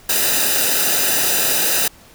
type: noise with comb filter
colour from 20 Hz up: white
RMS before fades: -17 dBFS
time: 0.09-1.88 s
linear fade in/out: 5 ms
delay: 0.91 ms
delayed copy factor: -0.7
effects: pink hiss -46 dBFS RMS until 2.14 s